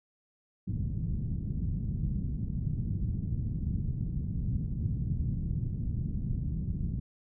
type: low-pass noise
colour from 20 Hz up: white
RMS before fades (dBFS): -32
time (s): 0.67-7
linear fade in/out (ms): 10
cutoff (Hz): 170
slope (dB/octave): 24
effects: none